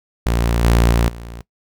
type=tone with level steps; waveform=sawtooth; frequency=58 Hz; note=A#1; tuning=8 cents flat; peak=-11 / -7 / -9 / -27 dBFS; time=0.26-1.41 s; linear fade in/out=0 ms; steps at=0.64 / 0.91 / 1.08 s; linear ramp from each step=2 ms; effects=noise-tail reverb RT60 0.1 s tail -20 dB re dry